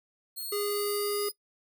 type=exponential sweep; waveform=5% pulse; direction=up; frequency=4239 to 4978 Hz; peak=-28 dBFS; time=0.36-1.32 s; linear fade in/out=20 ms
type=tone; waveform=square; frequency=410.6 Hz; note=G#4; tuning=20 cents flat; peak=-30 dBFS; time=0.52-1.29 s; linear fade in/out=5 ms
effects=noise-tail reverb RT60 0.1 s tail -21 dB re dry